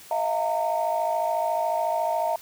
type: tone cluster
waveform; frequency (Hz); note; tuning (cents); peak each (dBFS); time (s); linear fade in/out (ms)
sine; 638 / 692 / 914; D#5 / F5 / A#5; +43 / -16 / -34; -26; 0.11-2.36; 2
effects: tanh soft clip ceiling -15 dBFS + white hiss -47 dBFS RMS until 2.41 s